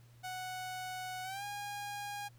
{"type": "tone with pitch glide", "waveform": "sawtooth", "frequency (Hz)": [740, 816.4], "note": ["F#5", "G#5"], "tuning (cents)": [0, -30], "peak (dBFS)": -36, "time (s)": [0.23, 2.29], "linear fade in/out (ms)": 20, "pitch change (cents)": 170, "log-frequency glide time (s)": [1.23, 1.44], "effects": ["added 119 Hz sine -57 dBFS peak until 2.38 s", "pink hiss -68 dBFS RMS until 2.38 s"]}